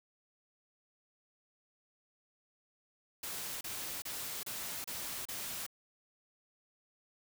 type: noise bursts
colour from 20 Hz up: white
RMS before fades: -41 dBFS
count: 6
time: 3.23-5.665 s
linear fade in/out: 5 ms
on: 380 ms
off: 31 ms
effects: none

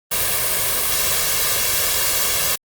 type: noise with comb filter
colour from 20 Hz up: white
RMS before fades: -19 dBFS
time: 0.11-2.56 s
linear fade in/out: 10 ms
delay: 1.8 ms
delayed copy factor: +0.65
effects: Opus 32 kbps

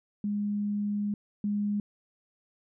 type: tone pair in turn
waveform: sine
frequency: 205.9 / 205.9 Hz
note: G#3 / G#3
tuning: -15 / -15 cents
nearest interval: unison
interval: 0 cents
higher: neither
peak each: -27 / -26 dBFS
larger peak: second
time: 0.24-1.14 / 1.44-1.8 s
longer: first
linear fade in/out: 2 ms
effects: none

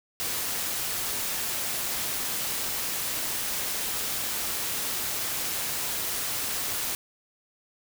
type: noise with amplitude modulation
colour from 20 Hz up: white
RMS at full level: -29 dBFS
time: 0.2-6.95 s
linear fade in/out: 0 ms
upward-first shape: sine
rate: 193 Hz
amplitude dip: 25%
effects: none

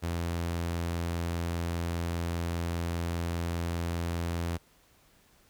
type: tone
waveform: sawtooth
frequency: 85 Hz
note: F2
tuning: 46 cents flat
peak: -26 dBFS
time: 0.02-4.58 s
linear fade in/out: 20 ms
effects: pink hiss -63 dBFS RMS until 5.49 s

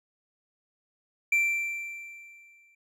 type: tone with exponential decay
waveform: triangle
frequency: 2349 Hz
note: D7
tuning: in tune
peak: -18 dBFS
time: 1.32-2.75 s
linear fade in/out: 5 ms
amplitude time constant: 310 ms
effects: none

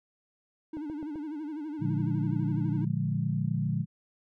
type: tone with vibrato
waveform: triangle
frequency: 303.3 Hz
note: D#4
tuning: 44 cents flat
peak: -32 dBFS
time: 0.73-2.85 s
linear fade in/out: 5 ms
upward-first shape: sine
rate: 12 Hz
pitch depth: 99 cents each way
type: click train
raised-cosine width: 2 ms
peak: -30 dBFS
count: 4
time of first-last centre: 0.77-1.157 s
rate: 7.75 Hz
type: chord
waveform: sine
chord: Bb dominant seventh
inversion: none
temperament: equal with one note detuned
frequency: 115.54 / 146.83 / 174.61 / 207.7 Hz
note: Bb2 / D3 / F3 / Ab3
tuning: -15 / 0 / 0 / 0 cents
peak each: -32 / -30 / -32 / -35 dBFS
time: 1.79-3.86 s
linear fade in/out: 50 ms
effects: none

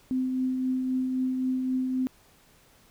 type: tone with tremolo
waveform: sine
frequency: 257.8 Hz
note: C4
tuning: 26 cents flat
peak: -23 dBFS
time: 0.11-2.07 s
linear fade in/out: 0 ms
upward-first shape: triangle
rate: 3.8 Hz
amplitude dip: 35%
effects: pink hiss -59 dBFS RMS until 2.9 s

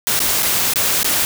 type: noise with dropouts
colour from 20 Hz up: white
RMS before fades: -17 dBFS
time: 0.07-1.25 s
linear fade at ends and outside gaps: 0 ms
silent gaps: 0.192-0.202 / 0.424-0.429 / 0.736-0.758 / 1.031-1.045 s
effects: none

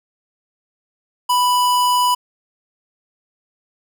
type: tone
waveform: square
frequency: 989 Hz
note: B5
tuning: 2 cents sharp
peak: -14 dBFS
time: 1.29-2.15 s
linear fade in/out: 10 ms
effects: none

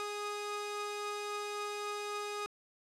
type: tone pair together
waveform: sawtooth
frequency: 413.6 / 1244.5 Hz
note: G#4 / D#6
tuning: -7 / 0 cents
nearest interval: octave + perfect fifth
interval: 1907 cents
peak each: -35 / -37 dBFS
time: 0-2.46 s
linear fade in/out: 0 ms
effects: low-pass 9000 Hz 12 dB/octave + 12-bit

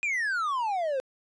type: exponential sweep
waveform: triangle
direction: down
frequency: 2489 to 507 Hz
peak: -24 dBFS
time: 0.03-1 s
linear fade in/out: 0 ms
effects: resampled to 22050 Hz

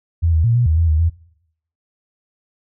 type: tone with pitch steps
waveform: sine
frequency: 83.7 / 79.8 / 116.5 / 121.1 / 79.1 / 83.4 / 77.6 / 83.4 Hz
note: E2 / D#2 / A#2 / B2 / D#2 / E2 / D#2 / E2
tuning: +27 / +44 / -1 / -34 / +29 / +21 / -4 / +21 cents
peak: -12 dBFS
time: 0.22-1.1 s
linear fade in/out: 20 ms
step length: 110 ms
effects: noise-tail reverb RT60 0.7 s tail -20 dB re dry

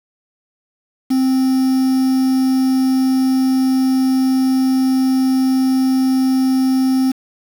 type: tone with quantisation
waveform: triangle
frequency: 261.6 Hz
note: C4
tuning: in tune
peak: -10 dBFS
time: 1.1-7.12 s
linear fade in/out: 10 ms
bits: 5
effects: none

